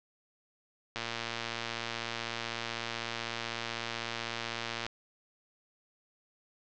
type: click train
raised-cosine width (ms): 0.2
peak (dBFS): -17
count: 454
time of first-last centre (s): 0.96-4.865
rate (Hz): 116
effects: low-pass 5000 Hz 12 dB/octave